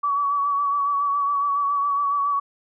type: tone with vibrato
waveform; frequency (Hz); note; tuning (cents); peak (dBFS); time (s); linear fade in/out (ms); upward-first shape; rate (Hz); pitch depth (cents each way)
sine; 1137; C#6; +44; -19; 0.03-2.4; 10; sine; 7.2; 32
effects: none